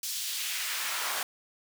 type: noise with high-pass filter sweep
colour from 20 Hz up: pink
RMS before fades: -33 dBFS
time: 0.03-1.23 s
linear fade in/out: 2 ms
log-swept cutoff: 5000 to 850 Hz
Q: 1.1
effects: none